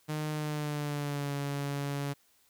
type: tone with pitch glide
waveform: sawtooth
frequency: 152.8 to 141.75 Hz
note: D#3 to C#3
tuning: -31 to +39 cents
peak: -28 dBFS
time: 0.08-2.14 s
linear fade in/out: 20 ms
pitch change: -130 cents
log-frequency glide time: 0.31-1.32 s
effects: white hiss -67 dBFS RMS until 2.49 s